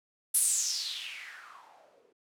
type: noise with low-pass filter sweep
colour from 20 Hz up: violet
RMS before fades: -34 dBFS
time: 0.34-2.13 s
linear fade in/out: 10 ms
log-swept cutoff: 11000 to 380 Hz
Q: 5.8
effects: none